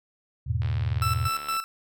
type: chord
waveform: sine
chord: E major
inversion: none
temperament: equal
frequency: 82.41 / 103.83 / 123.47 Hz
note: E2 / G#2 / B2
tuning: 0 / 0 / 0 cents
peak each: -28 dBFS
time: 0.46-1.29 s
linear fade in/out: 20 ms
type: click train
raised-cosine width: 0.3 ms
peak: -24 dBFS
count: 71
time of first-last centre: 0.62-1.566 s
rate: 74 Hz
type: tone with tremolo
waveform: 40% pulse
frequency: 1327 Hz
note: E6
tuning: 11 cents sharp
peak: -24 dBFS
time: 1.02-1.64 s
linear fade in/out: 0 ms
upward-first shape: square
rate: 4.3 Hz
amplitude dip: 70%
effects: none